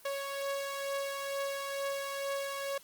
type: beating tone pair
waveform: sawtooth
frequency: 554.4 / 556.6 Hz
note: C#5 / C#5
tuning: 0 / +7 cents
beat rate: 2.2 Hz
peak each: -31 / -38 dBFS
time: 0.05-2.78 s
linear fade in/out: 5 ms
effects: white hiss -57 dBFS RMS until 2.83 s + Opus 24 kbps